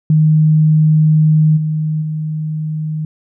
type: tone with level steps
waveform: sine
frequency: 155.2 Hz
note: D#3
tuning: 4 cents flat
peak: -7 / -14 / -17 dBFS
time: 0.1-3.05 s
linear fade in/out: 2 ms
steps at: 1.56 / 2.01 s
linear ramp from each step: 20 ms
effects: none